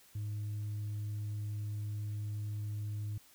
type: tone with tanh clipping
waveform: sine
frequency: 104.7 Hz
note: G#2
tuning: 15 cents sharp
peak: -36 dBFS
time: 0.15-3.18 s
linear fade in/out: 5 ms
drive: 1 dB
effects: white hiss -62 dBFS RMS until 3.34 s